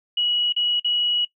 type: tone with dropouts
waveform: sine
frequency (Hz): 2918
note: F#7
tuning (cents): -25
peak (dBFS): -19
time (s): 0.17-1.25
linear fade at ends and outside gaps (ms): 5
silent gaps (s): 0.525-0.563 / 0.798-0.845
effects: noise-tail reverb RT60 0.1 s tail -19 dB re dry